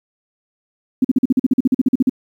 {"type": "tone bursts", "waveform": "sine", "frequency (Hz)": 257.4, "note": "C4", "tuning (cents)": -28, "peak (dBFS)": -9, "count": 16, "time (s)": [1.02, 2.096], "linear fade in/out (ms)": 5, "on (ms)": 26, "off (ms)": 44, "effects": ["8-bit"]}